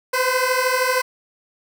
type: beating tone pair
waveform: 15% pulse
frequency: 504 / 517 Hz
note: B4 / C5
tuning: +35 / -21 cents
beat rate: 13 Hz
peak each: -14 / -14 dBFS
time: 0.13-1.02 s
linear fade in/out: 10 ms
effects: none